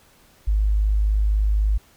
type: tone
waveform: sine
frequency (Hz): 51.91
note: G#1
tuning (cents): 0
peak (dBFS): -16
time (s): 0.47-1.78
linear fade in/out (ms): 10
effects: pink hiss -55 dBFS RMS until 1.96 s